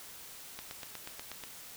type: click train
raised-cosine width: 0.2 ms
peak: -24 dBFS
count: 8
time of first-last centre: 0.59-1.437 s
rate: 8.26 Hz
effects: white hiss -49 dBFS RMS until 1.76 s